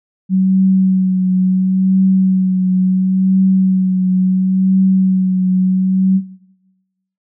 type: tone with vibrato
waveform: sine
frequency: 187.5 Hz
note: F#3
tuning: 23 cents sharp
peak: -9 dBFS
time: 0.29-6.21 s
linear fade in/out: 50 ms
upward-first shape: triangle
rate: 0.72 Hz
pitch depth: 25 cents each way
effects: noise-tail reverb RT60 1.0 s tail -17 dB re dry